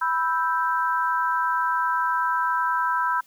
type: chord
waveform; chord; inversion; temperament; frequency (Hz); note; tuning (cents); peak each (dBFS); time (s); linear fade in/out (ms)
sine; E minor; second; equal; 987.8 / 1318.5 / 1568; B5 / E6 / G6; 0 / 0 / 0; -23 / -26 / -27; 0.01-3.21; 10
effects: white hiss -58 dBFS RMS until 3.26 s